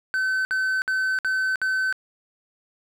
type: tone bursts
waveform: triangle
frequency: 1527 Hz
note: G6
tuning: 46 cents flat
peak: -19 dBFS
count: 5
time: 0.14-1.926 s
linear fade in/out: 0 ms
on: 310 ms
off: 59 ms
effects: none